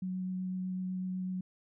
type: tone with vibrato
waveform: sine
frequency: 185 Hz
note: F#3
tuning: in tune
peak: -33 dBFS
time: 0.02-1.41 s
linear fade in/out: 5 ms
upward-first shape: triangle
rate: 8 Hz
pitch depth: 10 cents each way
effects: none